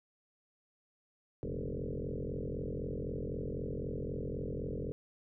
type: tone with frequency modulation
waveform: sine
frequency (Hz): 160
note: D#3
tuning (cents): +49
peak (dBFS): -35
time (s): 1.43-4.92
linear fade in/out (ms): 0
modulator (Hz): 43.9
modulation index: 7.7
effects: none